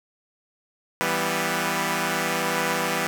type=chord; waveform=5% pulse; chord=E minor; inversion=none; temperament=equal; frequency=164.81 / 196 / 246.9 Hz; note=E3 / G3 / B3; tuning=0 / 0 / 0 cents; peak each=-16 dBFS; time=1.01-3.07 s; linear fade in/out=0 ms; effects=none